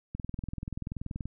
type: click train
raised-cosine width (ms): 5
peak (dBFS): -23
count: 24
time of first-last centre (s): 0.15-1.256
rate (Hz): 20.8
effects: none